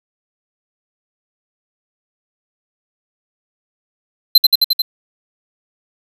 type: tone with echo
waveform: square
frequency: 4086 Hz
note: C8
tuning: 42 cents flat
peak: -3 dBFS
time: 4.35-4.38 s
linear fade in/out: 5 ms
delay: 88 ms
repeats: 5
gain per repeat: -2 dB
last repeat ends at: 4.82 s
effects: none